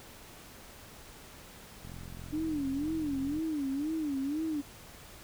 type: click train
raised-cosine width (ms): 5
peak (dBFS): -34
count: 68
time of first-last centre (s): 1.85-3.387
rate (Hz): 43.6
type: tone with vibrato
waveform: sine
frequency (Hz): 293.7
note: D4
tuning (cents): 0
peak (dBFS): -30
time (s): 2.32-4.62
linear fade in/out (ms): 20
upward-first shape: sine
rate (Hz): 2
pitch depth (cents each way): 160
effects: pink hiss -51 dBFS RMS until 5.23 s